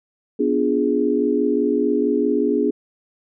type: chord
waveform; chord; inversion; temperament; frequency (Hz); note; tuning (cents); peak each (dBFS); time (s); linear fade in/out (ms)
sine; B diminished seventh; none; equal with one note detuned; 246.9 / 291.6 / 349.2 / 415.3; B3 / D4 / F4 / Ab4; 0 / -12 / 0 / 0; -22 / -21 / -25 / -20; 0.39-2.71; 10
effects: none